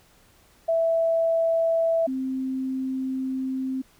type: tone pair in turn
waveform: sine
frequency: 659.3 / 262.3 Hz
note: E5 / C4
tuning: 0 / +4 cents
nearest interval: octave + major third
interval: 1596 cents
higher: first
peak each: -19 / -25 dBFS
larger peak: first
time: 0.68-2.07 / 2.07-3.82 s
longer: second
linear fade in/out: 10 ms
effects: pink hiss -58 dBFS RMS until 3.99 s